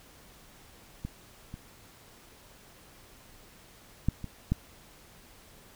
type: clicks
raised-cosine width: 5 ms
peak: -22 / -27 / -12 / -24 / -13 dBFS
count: 5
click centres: 1.05 / 1.541 / 4.086 / 4.243 / 4.52 s
effects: pink hiss -55 dBFS RMS until 5.75 s